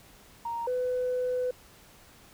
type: tone pair in turn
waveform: sine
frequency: 932.3 / 501.1 Hz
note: A#5 / B4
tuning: 0 / +25 cents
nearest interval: major seventh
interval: 1075 cents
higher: first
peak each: -30 / -25 dBFS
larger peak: second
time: 0.45-0.67 / 0.67-1.51 s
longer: second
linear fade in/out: 5 ms
effects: tanh soft clip ceiling -23 dBFS + pink hiss -55 dBFS RMS until 2.33 s